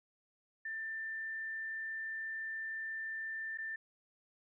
sine tone with dropouts, 1783 Hz, A6, 22 cents sharp, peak -38 dBFS, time 0.65-3.76 s, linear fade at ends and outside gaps 5 ms, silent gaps 3.575-3.584 s, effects none

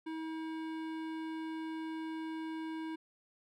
sine tone with hard clipping, 320 Hz, D#4, 49 cents sharp, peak -40 dBFS, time 0.06-2.96 s, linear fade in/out 10 ms, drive 16 dB, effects none

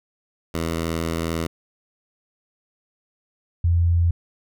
10% pulse / sine tone pair in turn, 82.41 / 85.42 Hz, E2 / F2, 0 / -38 cents, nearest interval minor second, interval 62 cents, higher second, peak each -15 dBFS, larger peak neither, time 0.54-1.47 / 3.64-4.11 s, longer first, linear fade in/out 5 ms, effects none

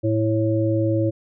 harmonic tone, 110 Hz, A2, in tune, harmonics 1 / 3 / 5, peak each -21 / -21 / -24 dBFS, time 0.03-1.11 s, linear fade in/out 20 ms, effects none

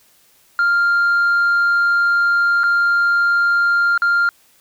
sine tone with dropouts, 1396.9 Hz, F6, in tune, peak -10 dBFS, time 0.59-4.29 s, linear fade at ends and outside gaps 1 ms, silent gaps 2.634-2.639 / 3.977-4.02 s, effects tanh soft clip ceiling -11 dBFS + white hiss -54 dBFS RMS until 4.6 s

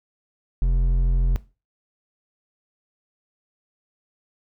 triangle tone with hard clipping, 43.65 Hz, F1, in tune, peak -18 dBFS, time 0.62-1.36 s, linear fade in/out 0 ms, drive 10 dB, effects noise-tail reverb RT60 0.3 s tail -18 dB re dry

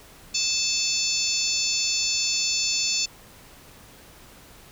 harmonic tone with a mistuned harmonic, 885 Hz, A5, 10 cents sharp, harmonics 3 / 4 / 5 / 6 / 7 / 8, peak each -30 / -33 / -27 / -29 / -30 / -29 dBFS, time 0.34-3.06 s, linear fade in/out 10 ms, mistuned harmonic 3, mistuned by -21 cents, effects pink hiss -49 dBFS RMS until 4.71 s

